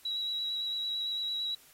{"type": "tone with vibrato", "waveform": "sine", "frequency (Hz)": 3890, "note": "B7", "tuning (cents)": -27, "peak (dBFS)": -31, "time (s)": [0.05, 1.55], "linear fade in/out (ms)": 5, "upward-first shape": "square", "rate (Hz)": 8.9, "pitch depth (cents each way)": 12, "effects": ["white hiss -59 dBFS RMS until 1.73 s", "AAC 48 kbps"]}